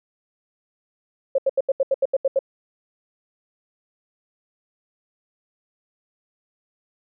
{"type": "tone bursts", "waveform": "sine", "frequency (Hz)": 540, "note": "C#5", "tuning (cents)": -45, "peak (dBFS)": -15, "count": 10, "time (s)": [1.35, 2.391], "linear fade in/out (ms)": 5, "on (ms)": 33, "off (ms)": 79, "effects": []}